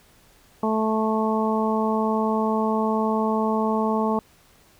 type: harmonic tone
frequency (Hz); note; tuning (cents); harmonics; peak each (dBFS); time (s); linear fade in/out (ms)
218.9; A3; -9; 1 / 2 / 3 / 4 / 5; -23 / -26 / -29 / -27 / -29; 0.63-4.19; 2
effects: pink hiss -56 dBFS RMS until 4.79 s